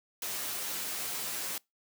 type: noise with comb filter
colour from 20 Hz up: white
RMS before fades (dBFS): -36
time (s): 0.22-1.58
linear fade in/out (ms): 2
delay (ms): 9.8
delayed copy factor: +0.5
effects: noise-tail reverb RT60 0.2 s tail -25 dB re dry + high-pass 150 Hz 12 dB/octave